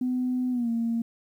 sine tone with pitch glide, 251.9 to 231 Hz, B3 to A#3, +34 to -16 cents, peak -23 dBFS, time 0.01-1.02 s, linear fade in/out 5 ms, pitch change -150 cents, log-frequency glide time 0.51-0.69 s, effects tanh soft clip ceiling -19 dBFS + 10-bit

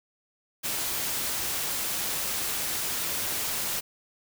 white noise, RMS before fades -30 dBFS, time 0.63-3.81 s, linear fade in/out 20 ms, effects none

